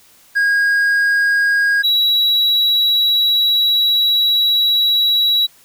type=tone pair in turn; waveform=triangle; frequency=1635 / 3895 Hz; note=G#6 / B7; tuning=-28 / -25 cents; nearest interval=octave + minor third; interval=1503 cents; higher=second; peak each=-10 dBFS; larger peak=neither; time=0.35-1.83 / 1.83-5.47 s; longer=second; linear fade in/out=20 ms; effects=white hiss -49 dBFS RMS until 5.64 s